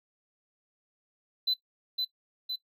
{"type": "tone with echo", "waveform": "triangle", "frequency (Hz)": 4019, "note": "B7", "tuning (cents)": 30, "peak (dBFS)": -22, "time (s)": [1.47, 1.54], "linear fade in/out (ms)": 10, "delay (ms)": 510, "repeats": 2, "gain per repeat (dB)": -4, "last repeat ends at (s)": 2.56, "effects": ["noise-tail reverb RT60 0.1 s tail -18 dB re dry", "tanh soft clip ceiling -20 dBFS"]}